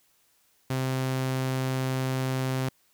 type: tone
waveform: sawtooth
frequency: 130.81 Hz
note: C3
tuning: in tune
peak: -22 dBFS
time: 0.7-2.69 s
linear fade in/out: 5 ms
effects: white hiss -66 dBFS RMS until 2.93 s